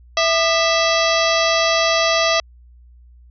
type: harmonic tone with a mistuned harmonic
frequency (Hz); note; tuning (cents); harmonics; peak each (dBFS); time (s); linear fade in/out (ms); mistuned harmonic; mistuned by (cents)
659.3; E5; 0; 1 / 2 / 3 / 4 / 5 / 6 / 7 / 8 / 9; -18 / -21 / -23 / -24 / -25 / -26 / -26 / -27 / -28; 0.17-2.4; 2; 2; -150
effects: added 60 Hz sine -43 dBFS peak until 3.3 s